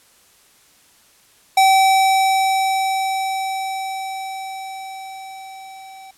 square tone with level ramp, 769 Hz, G5, 33 cents flat, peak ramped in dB -10 to -38 dBFS, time 1.57-6.11 s, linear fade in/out 5 ms, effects white hiss -53 dBFS RMS until 6.17 s + low-pass 12000 Hz 12 dB/octave

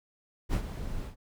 brown noise with ADSR envelope, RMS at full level -25 dBFS, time 0.49-1.16 s, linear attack 46 ms, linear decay 82 ms, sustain -11 dB, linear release 120 ms, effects none

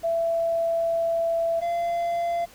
sine / triangle tone pair in turn, 667 / 685.8 Hz, E5 / F5, +20 / -32 cents, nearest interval unison, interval 48 cents, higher second, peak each -21 dBFS, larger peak neither, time 0.03-1.61 / 1.61-2.46 s, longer first, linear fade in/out 20 ms, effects pink hiss -50 dBFS RMS until 2.54 s

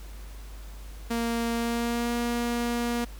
sawtooth tone with pitch glide, 232.7 to 237.9 Hz, A#3 to A#3, -3 to +35 cents, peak -22 dBFS, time 1.1-3.05 s, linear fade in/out 10 ms, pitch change +38 cents, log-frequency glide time 1.53-2.14 s, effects added 50 Hz sine -39 dBFS peak until 3.19 s + pink hiss -51 dBFS RMS until 3.19 s

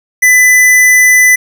square tone, 2000 Hz, B6, 21 cents sharp, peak -4 dBFS, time 0.22-1.36 s, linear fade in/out 10 ms, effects none

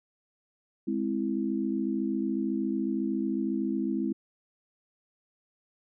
sine chord, Ab augmented, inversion none, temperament equal, 207.7 / 261.6 / 329.6 Hz, Ab3 / C4 / E4, 0 / 0 / 0 cents, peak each -31 dBFS, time 0.87-4.13 s, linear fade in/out 10 ms, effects none

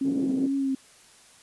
sine tone with vibrato, 270 Hz, C#4, 45 cents flat, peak -23 dBFS, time 0.01-0.75 s, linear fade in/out 5 ms, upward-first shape triangle, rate 2.3 Hz, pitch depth 42 cents each way
pink band-pass noise, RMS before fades -33 dBFS, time 0.04-0.48 s, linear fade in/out 20 ms, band 200 to 390 Hz, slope 24 dB/octave
effects white hiss -54 dBFS RMS until 1.42 s + resampled to 24000 Hz

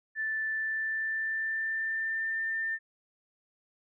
sine tone with pitch glide, 1760 to 1795.9 Hz, A6 to A6, 0 to +35 cents, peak -29 dBFS, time 0.15-2.79 s, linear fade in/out 50 ms, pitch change +35 cents, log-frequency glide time 0.46-2.45 s, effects none

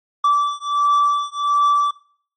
triangle beating tone pair, 1160 / 1161.4 Hz, D6 / D6, -22 / -20 cents, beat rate 1.4 Hz, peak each -16 dBFS, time 0.24-1.91 s, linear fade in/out 5 ms, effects noise-tail reverb RT60 0.5 s tail -19 dB re dry + MP3 32 kbps

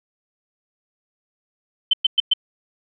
sine tone bursts, 3076 Hz, G7, 33 cents flat, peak -12 dBFS, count 4, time 1.91-2.336 s, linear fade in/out 5 ms, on 24 ms, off 110 ms, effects none

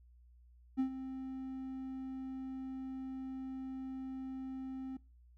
triangle tone with ADSR envelope, 263 Hz, C4, 9 cents sharp, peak -26 dBFS, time 0.77-4.97 s, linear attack 27 ms, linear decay 94 ms, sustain -12 dB, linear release 5 ms, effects noise-tail reverb RT60 0.3 s tail -21 dB re dry + added 60 Hz sine -59 dBFS peak until 5.37 s

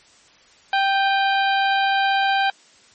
harmonic tone with a mistuned harmonic, 783 Hz, G5, 2 cents flat, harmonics 1 / 2 / 3 / 4 / 5 / 6, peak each -18 / -22 / -29 / -28 / -31 / -37 dBFS, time 0.73-2.5 s, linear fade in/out 2 ms, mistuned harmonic 3, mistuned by +58 cents, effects white hiss -52 dBFS RMS until 2.94 s + MP3 32 kbps

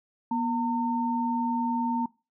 sine tone pair together, 241 / 910 Hz, B3 / A#5, -42 / -42 cents, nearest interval octave + major seventh, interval 2300 cents, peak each -27 dBFS, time 0.31-2.06 s, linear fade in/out 5 ms, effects noise-tail reverb RT60 0.3 s tail -23 dB re dry

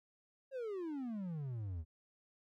triangle exponential sweep, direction down, 554 to 76 Hz, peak -37 dBFS, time 0.51-1.85 s, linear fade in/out 50 ms, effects none

